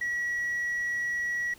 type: tone with tanh clipping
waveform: sine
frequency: 1926 Hz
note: B6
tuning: 44 cents flat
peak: -28 dBFS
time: 0.01-1.54 s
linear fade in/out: 5 ms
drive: 1 dB
effects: pink hiss -54 dBFS RMS until 1.58 s